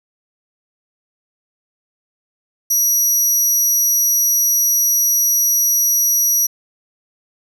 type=tone; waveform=25% pulse; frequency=5800 Hz; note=F#8; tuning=35 cents flat; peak=-8 dBFS; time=2.7-6.47 s; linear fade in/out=10 ms; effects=none